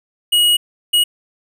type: tone bursts at uneven times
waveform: square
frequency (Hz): 2900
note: F#7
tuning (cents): -35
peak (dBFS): -11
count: 2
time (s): 0.32-0.57 / 0.93-1.04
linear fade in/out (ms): 10
effects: none